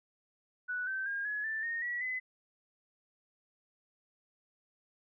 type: tone with pitch steps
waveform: sine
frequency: 1480 / 1547.3 / 1617.7 / 1691.3 / 1768.2 / 1848.6 / 1932.7 / 2021 Hz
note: F#6 / G6 / G#6 / G#6 / A6 / A#6 / B6 / B6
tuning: 0 / -23 / -46 / +31 / +8 / -15 / -38 / +39 cents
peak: -33 dBFS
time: 0.68-2.2 s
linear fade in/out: 20 ms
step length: 190 ms
effects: none